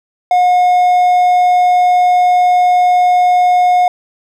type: tone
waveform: triangle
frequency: 721 Hz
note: F#5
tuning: 45 cents flat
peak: -5 dBFS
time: 0.31-3.88 s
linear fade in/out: 2 ms
effects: none